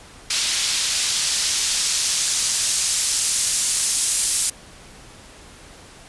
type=noise with band-pass filter sweep; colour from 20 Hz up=white; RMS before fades=-21 dBFS; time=0.3-4.5 s; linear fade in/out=5 ms; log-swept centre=4200 to 8500 Hz; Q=0.98; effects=pink hiss -44 dBFS RMS until 6.08 s + resampled to 24000 Hz